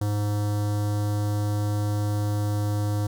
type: tone with notch filter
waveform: square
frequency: 103.83 Hz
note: G#2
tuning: in tune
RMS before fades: -25 dBFS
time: 0.01-3.07 s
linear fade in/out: 5 ms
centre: 2400 Hz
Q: 0.67
effects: none